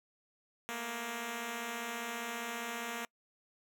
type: beating tone pair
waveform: 5% pulse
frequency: 220 / 235 Hz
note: A3 / A#3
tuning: 0 / +14 cents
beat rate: 15 Hz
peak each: -35 / -27 dBFS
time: 0.69-3.05 s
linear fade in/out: 0 ms
effects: noise-tail reverb RT60 0.1 s tail -26 dB re dry